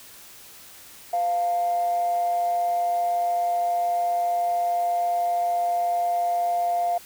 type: tone with amplitude modulation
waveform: sine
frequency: 699 Hz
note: F5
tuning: 1 cent sharp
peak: -18 dBFS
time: 1.13-6.98 s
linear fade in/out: 5 ms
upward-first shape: sine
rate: 196 Hz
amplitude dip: 40%
effects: tanh soft clip ceiling -15 dBFS + white hiss -46 dBFS RMS until 7.05 s